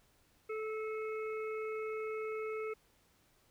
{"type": "harmonic tone with a mistuned harmonic", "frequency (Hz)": 435.8, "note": "A4", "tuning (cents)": -17, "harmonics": [1, 3, 5, 6], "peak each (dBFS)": [-37, -46, -48, -55], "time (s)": [0.49, 2.74], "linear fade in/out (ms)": 10, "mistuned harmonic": 6, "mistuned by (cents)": -32, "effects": ["pink hiss -70 dBFS RMS until 3.5 s"]}